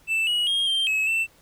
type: tone with pitch steps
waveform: triangle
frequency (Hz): 2650 / 2909 / 3241 / 3160 / 2574 / 2673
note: E7 / F#7 / G#7 / G7 / E7 / E7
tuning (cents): +9 / -30 / -43 / +13 / -42 / +23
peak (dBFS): -19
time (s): 0.07-1.27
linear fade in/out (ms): 50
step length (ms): 200
effects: pink hiss -57 dBFS RMS until 1.41 s